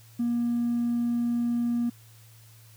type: tone with hard clipping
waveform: sine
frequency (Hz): 237.7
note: A#3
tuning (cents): +34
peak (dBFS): -24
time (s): 0.19-1.9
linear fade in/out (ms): 10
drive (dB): 1
effects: added 112 Hz sine -51 dBFS peak until 2.76 s + white hiss -57 dBFS RMS until 2.76 s